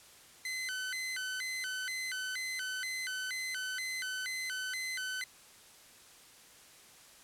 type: tone with vibrato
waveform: sawtooth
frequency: 1760 Hz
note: A6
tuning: in tune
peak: -32 dBFS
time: 0.45-5.24 s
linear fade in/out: 2 ms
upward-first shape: square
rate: 2.1 Hz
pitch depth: 260 cents each way
effects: white hiss -57 dBFS RMS until 7.23 s + low-pass 11000 Hz 12 dB/octave